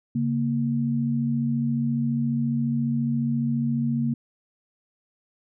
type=tone pair together; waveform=sine; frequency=138.6 / 233.1 Hz; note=C#3 / A#3; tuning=0 / 0 cents; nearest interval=major sixth; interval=900 cents; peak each=-26 / -23 dBFS; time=0.15-4.14 s; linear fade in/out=5 ms; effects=none